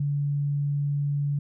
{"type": "tone", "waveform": "sine", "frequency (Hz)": 143.5, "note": "D3", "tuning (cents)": -40, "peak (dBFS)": -23, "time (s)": [0, 1.39], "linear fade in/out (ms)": 5, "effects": []}